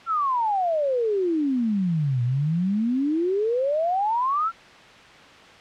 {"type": "exponential two-way sweep", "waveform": "sine", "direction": "down then up", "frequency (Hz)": [1383, 118.4, 1383], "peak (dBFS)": -20, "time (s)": [0.06, 4.52], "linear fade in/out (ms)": 50, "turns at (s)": 2.23, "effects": ["white hiss -46 dBFS RMS until 5.6 s", "low-pass 3000 Hz 12 dB/octave"]}